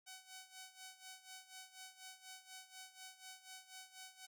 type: tone with tremolo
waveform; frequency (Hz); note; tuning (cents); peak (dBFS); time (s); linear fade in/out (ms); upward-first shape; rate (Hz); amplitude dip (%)
5% pulse; 753; F#5; +30; -39; 0.06-4.27; 20; sine; 4.1; 80
effects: none